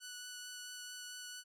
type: tone with vibrato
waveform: 10% pulse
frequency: 1480 Hz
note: F#6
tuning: in tune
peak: -37 dBFS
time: 0-1.44 s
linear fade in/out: 50 ms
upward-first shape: triangle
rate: 4.5 Hz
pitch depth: 10 cents each way
effects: none